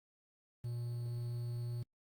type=tone with quantisation; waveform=triangle; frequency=119.7 Hz; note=A#2; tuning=46 cents sharp; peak=-35 dBFS; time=0.64-1.83 s; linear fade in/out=5 ms; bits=10; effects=Opus 32 kbps